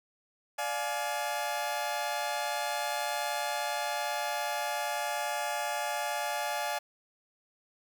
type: chord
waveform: sawtooth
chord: D diminished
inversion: none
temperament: just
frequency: 587.3 / 704.8 / 845.8 Hz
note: D5 / F5 / Ab5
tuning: 0 / +16 / +31 cents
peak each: -33 / -32 / -30 dBFS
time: 0.58-6.79 s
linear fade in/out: 10 ms
effects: none